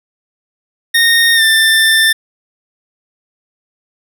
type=tone with pitch glide; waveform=25% pulse; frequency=1848 to 1783 Hz; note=A#6 to A6; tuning=-16 to +22 cents; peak=-4 dBFS; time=0.94-2.13 s; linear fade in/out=10 ms; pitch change=-62 cents; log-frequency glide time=1.35-1.42 s; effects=none